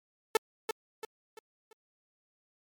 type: tone with echo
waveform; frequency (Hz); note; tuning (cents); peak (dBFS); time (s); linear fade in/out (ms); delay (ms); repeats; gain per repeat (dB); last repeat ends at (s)
sawtooth; 440; A4; 0; -17; 0.35-0.37; 2; 340; 4; -8; 1.73
effects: MP3 96 kbps